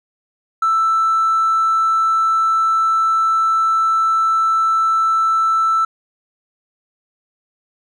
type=tone with hard clipping; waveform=sine; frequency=1324 Hz; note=E6; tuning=7 cents sharp; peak=-13 dBFS; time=0.62-5.85 s; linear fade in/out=5 ms; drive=1 dB; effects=none